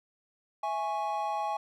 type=chord; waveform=triangle; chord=C# minor; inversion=first; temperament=equal with one note detuned; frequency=659.3 / 830.6 / 1104.3 Hz; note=E5 / G#5 / C#6; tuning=0 / 0 / -7 cents; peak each=-35 / -29 / -35 dBFS; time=0.63-1.57 s; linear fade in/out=5 ms; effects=none